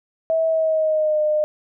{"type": "tone with pitch glide", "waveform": "sine", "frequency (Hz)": [648, 608.1], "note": ["E5", "D#5"], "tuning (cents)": [-30, -40], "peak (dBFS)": -16, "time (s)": [0.3, 1.44], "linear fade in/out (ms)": 0, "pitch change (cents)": -110, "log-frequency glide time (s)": [0.47, 1.21], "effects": []}